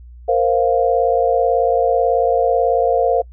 sine chord, Bb suspended second, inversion none, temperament just, 466.2 / 524.4 / 699.2 Hz, Bb4 / C5 / F5, 0 / +4 / +2 cents, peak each -17 dBFS, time 0.28-3.22 s, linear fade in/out 10 ms, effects noise-tail reverb RT60 0.1 s tail -26 dB re dry + added 60 Hz sine -36 dBFS peak until 3.32 s

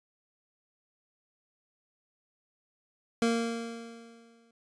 25% pulse tone with exponential decay, 231.1 Hz, A#3, 15 cents flat, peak -19 dBFS, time 3.22-4.51 s, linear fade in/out 2 ms, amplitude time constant 280 ms, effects resampled to 22050 Hz

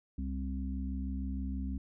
harmonic tone, 66.3 Hz, C2, 23 cents sharp, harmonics 1 / 3 / 4, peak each -35 / -40 / -41 dBFS, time 0.18-1.78 s, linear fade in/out 5 ms, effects none

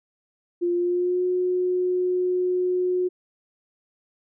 sine tone with pitch glide, 349.2 to 363.2 Hz, F4 to F#4, 0 to -32 cents, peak -20 dBFS, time 0.61-3.09 s, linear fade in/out 20 ms, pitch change +68 cents, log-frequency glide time 0.74-1.24 s, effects none

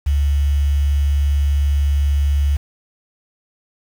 sine tone with quantisation, 71.3 Hz, C#2, 49 cents sharp, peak -13 dBFS, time 0.06-2.57 s, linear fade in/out 10 ms, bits 6, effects none

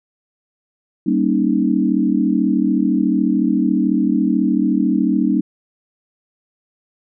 sine chord, Eb dominant seventh, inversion first, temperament equal with one note detuned, 194.64 / 233.1 / 277.2 / 311.1 Hz, G3 / Bb3 / Db4 / Eb4, -12 / 0 / 0 / 0 cents, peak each -19 dBFS, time 1.06-5.41 s, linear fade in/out 10 ms, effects none

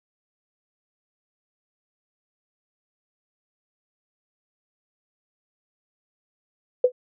sine tone with exponential decay, 501 Hz, B4, 25 cents sharp, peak -9 dBFS, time 6.84-6.92 s, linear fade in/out 5 ms, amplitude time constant 17 ms, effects none

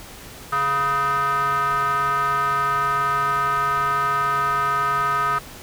square tone with band-pass filter, 139.5 Hz, C#3, 11 cents sharp, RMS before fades -21 dBFS, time 0.52-5.39 s, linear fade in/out 10 ms, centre 1300 Hz, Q 7.5, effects pink hiss -40 dBFS RMS until 5.62 s

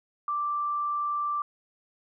sine tone, 1174.7 Hz, D6, in tune, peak -26 dBFS, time 0.28-1.42 s, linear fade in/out 2 ms, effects none

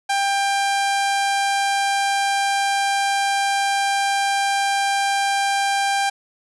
sawtooth tone, 794 Hz, G5, 22 cents sharp, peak -14 dBFS, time 0.09-6.1 s, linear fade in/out 10 ms, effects resampled to 24000 Hz + 8-bit

